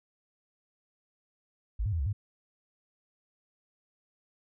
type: tone with pitch steps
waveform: sine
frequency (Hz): 53.9 / 104.7 / 83 / 67.8 / 101.7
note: A1 / G#2 / E2 / C#2 / G#2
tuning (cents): -35 / +15 / +12 / -38 / -36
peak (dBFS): -27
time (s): 1.79-2.13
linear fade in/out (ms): 10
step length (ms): 68
effects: none